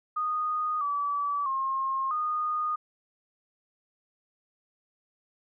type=tone with pitch steps; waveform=sine; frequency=1236 / 1150 / 1070 / 1230 Hz; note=D#6 / D6 / C6 / D#6; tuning=-12 / -37 / +38 / -20 cents; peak=-26 dBFS; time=0.16-2.76 s; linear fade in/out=10 ms; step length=650 ms; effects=none